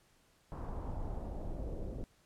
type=noise with low-pass filter sweep; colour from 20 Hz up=brown; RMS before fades=-40 dBFS; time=0.52-2.04 s; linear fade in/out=0 ms; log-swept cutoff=1100 to 480 Hz; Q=2; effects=pink hiss -69 dBFS RMS until 2.25 s + low-pass 12000 Hz 12 dB/octave